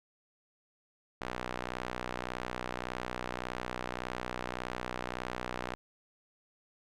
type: tone with band-pass filter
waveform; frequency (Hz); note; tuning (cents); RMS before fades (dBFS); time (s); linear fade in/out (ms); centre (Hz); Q
sawtooth; 61.74; B1; 0; -39; 1.21-5.75; 0; 1300; 0.6
effects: none